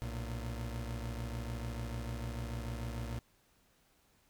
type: tone pair together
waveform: 30% pulse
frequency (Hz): 60.83 / 114.9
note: B1 / A#2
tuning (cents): -26 / -25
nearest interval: major seventh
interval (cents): 1101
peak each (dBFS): -37 / -39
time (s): 0.02-3.19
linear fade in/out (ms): 0
effects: pink hiss -70 dBFS RMS until 4.29 s